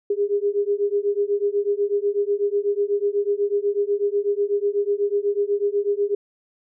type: beating tone pair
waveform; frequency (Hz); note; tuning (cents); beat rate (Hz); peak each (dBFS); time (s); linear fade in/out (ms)
sine; 402.9 / 411; G4 / G#4; +48 / -18; 8.1; -22; 0.1-6.15; 5
effects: none